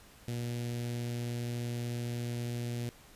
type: tone with notch filter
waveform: sawtooth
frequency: 119.8 Hz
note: A#2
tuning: 48 cents sharp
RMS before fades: -36 dBFS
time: 0.28-2.89 s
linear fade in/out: 0 ms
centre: 1100 Hz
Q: 0.6
effects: pink hiss -57 dBFS RMS until 3.15 s + resampled to 32000 Hz